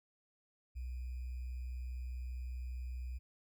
sine tone with sample-and-hold, 62.4 Hz, B1, 19 cents sharp, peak -39 dBFS, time 0.75-3.19 s, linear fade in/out 20 ms, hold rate 2450 Hz, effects none

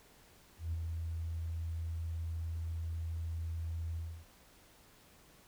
sine tone with ADSR envelope, 82.41 Hz, E2, in tune, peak -31 dBFS, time 0.58-4.26 s, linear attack 150 ms, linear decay 23 ms, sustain -4 dB, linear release 300 ms, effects tanh soft clip ceiling -29 dBFS + pink hiss -62 dBFS RMS until 5.47 s

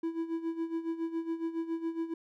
triangle tone with tremolo, 329.6 Hz, E4, in tune, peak -27 dBFS, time 0.03-2.14 s, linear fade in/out 5 ms, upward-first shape sine, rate 7.2 Hz, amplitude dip 75%, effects none

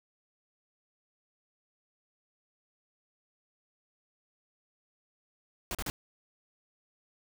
pink noise bursts, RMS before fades -35 dBFS, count 3, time 5.71-5.9 s, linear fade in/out 0 ms, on 38 ms, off 38 ms, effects none

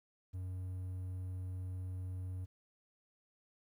triangle tone, 92.2 Hz, F#2, 6 cents flat, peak -37 dBFS, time 0.33-2.46 s, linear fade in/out 20 ms, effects 12-bit

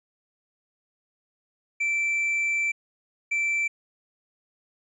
triangle tone bursts at uneven times, 2335 Hz, D7, 11 cents flat, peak -21 dBFS, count 2, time 1.8-2.72 / 3.31-3.68 s, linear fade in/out 10 ms, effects resampled to 24000 Hz

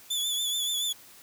sawtooth tone with vibrato, 3464 Hz, A7, 28 cents flat, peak -24 dBFS, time 0.1-0.93 s, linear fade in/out 10 ms, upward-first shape triangle, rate 7 Hz, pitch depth 58 cents each way, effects white hiss -52 dBFS RMS until 1.22 s

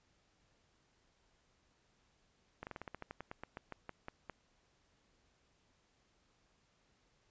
slowing click train, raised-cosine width 0.5 ms, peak -29 dBFS, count 17, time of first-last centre 2.63-4.297 s, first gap 39 ms, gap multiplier 1.12, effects pink hiss -74 dBFS RMS until 7.3 s + resampled to 16000 Hz

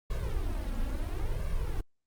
brown noise with flanger, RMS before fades -31 dBFS, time 0.1-1.81 s, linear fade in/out 5 ms, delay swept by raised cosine 1.8 to 3.7 ms, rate 0.73 Hz, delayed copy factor +0.9, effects Opus 48 kbps

